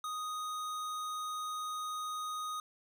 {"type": "tone with hard clipping", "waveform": "sine", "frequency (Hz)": 1244.5, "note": "D#6", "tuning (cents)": 0, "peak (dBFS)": -38, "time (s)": [0.04, 2.6], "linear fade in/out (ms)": 2, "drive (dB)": 18, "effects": []}